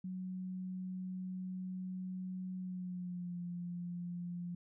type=tone with pitch glide; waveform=sine; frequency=185 to 175.12 Hz; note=F#3 to F3; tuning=0 to +5 cents; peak=-39 dBFS; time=0.04-4.55 s; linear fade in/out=5 ms; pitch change=-95 cents; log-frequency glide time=2.57-3.39 s; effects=none